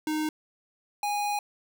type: tone pair in turn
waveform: square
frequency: 308.6 / 823.9 Hz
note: D#4 / G#5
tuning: -14 / -14 cents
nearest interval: octave + perfect fourth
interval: 1700 cents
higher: second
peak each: -27 dBFS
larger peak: neither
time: 0.07-0.29 / 1.03-1.39 s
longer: second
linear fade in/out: 2 ms
effects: none